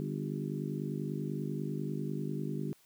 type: harmonic tone with a mistuned harmonic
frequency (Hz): 50.1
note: G1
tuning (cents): +38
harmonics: 3 / 4 / 5 / 6 / 7 / 8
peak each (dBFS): -37 / -39 / -41 / -43 / -44 / -45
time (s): 0-2.73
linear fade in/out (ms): 0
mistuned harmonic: 7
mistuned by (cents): +30
effects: white hiss -65 dBFS RMS until 2.85 s